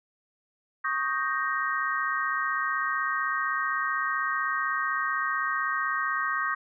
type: chord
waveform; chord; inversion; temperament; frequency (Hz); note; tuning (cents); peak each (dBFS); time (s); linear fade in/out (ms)
sine; Eb dominant seventh; third; equal; 1108.7 / 1244.5 / 1568 / 1864.7; Db6 / Eb6 / G6 / Bb6; 0 / 0 / 0 / 0; -31; 0.84-6.55; 10
effects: none